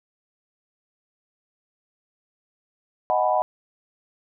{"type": "chord", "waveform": "sine", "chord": "G# minor seventh", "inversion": "second", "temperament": "equal", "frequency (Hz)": [622.3, 740, 830.6, 987.8], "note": ["D#5", "F#5", "G#5", "B5"], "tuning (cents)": [0, 0, 0, 0], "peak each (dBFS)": [-23, -22, -27, -25], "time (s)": [3.1, 3.42], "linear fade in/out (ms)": 0, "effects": []}